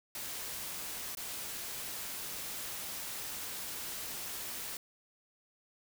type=noise with dropouts; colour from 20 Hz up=white; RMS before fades=-41 dBFS; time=0.15-4.77 s; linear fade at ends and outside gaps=2 ms; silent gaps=1.151-1.171 s; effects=none